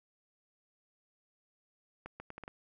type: accelerating click train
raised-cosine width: 0.5 ms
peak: -29 dBFS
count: 6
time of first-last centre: 2.06-2.479 s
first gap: 140 ms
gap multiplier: 0.74
effects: none